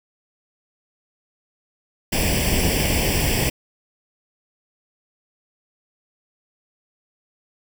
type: noise with comb filter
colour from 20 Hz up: pink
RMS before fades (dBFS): -20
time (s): 2.12-3.5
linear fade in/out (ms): 10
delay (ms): 0.38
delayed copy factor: +0.85
effects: none